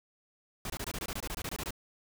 pink noise bursts, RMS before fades -37 dBFS, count 15, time 0.65-1.707 s, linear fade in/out 2 ms, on 49 ms, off 23 ms, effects none

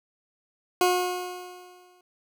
20% pulse tone with exponential decay, 361 Hz, F#4, 43 cents flat, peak -13 dBFS, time 0.81-2.01 s, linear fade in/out 2 ms, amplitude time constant 260 ms, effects none

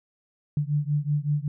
sine beating tone pair, 144.9 / 150.2 Hz, D3 / D3, -23 / +39 cents, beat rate 5.3 Hz, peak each -25 / -26 dBFS, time 0.57-1.48 s, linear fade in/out 2 ms, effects none

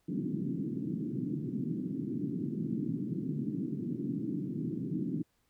white band-pass noise, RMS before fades -35 dBFS, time 0.08-5.23 s, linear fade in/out 10 ms, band 130 to 320 Hz, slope 48 dB/octave, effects pink hiss -75 dBFS RMS until 5.49 s

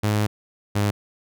sawtooth tone pair in turn, 105.4 / 102.64 Hz, G#2 / G#2, +26 / -20 cents, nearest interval unison, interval 46 cents, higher first, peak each -15 dBFS, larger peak neither, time 0.03-0.27 / 0.75-0.91 s, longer first, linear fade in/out 10 ms, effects none

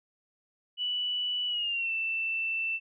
sine tone with pitch glide, 2960 to 2668 Hz, F#7 to E7, 0 to +20 cents, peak -28 dBFS, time 0.77-2.8 s, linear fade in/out 50 ms, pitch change -180 cents, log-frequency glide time 1.47-1.92 s, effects none

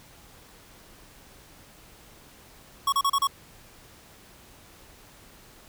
square tone bursts, 1108.7 Hz, C#6, in tune, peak -21 dBFS, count 5, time 2.87-3.272 s, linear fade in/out 5 ms, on 54 ms, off 33 ms, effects pink hiss -52 dBFS RMS until 5.68 s

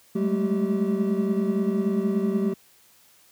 triangle tone cluster, 191.4 / 207.7 / 218.1 / 386.6 Hz, G3 / G#3 / A3 / G4, -41 / 0 / -15 / -24 cents, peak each -25 dBFS, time 0.15-2.54 s, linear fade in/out 10 ms, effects white hiss -57 dBFS RMS until 3.31 s + high-pass 60 Hz 12 dB/octave

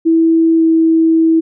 sine tone with pitch glide, 327.1 to 324.8 Hz, E4 to E4, -13 to -26 cents, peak -7 dBFS, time 0.05-1.41 s, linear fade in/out 20 ms, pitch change -13 cents, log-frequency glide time 0.57-0.62 s, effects none

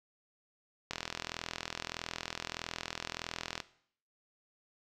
click train, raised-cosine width 0.2 ms, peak -18 dBFS, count 113, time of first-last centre 0.91-3.602 s, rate 41.6 Hz, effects noise-tail reverb RT60 0.6 s tail -17 dB re dry

